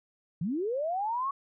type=linear sweep; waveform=sine; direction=up; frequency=147.4 to 1127 Hz; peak=-28 dBFS; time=0.41-1.31 s; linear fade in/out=5 ms; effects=none